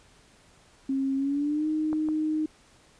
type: tone with pitch glide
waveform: sine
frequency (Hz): 269.7 to 309.8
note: C#4 to D#4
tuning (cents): -47 to -7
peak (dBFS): -24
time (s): 0.89-2.46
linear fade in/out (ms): 5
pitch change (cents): +240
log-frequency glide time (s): 1.16-1.67
type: clicks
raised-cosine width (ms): 1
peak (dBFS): -22 / -26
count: 2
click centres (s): 1.93 / 2.087
effects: pink hiss -58 dBFS RMS until 2.99 s + resampled to 22050 Hz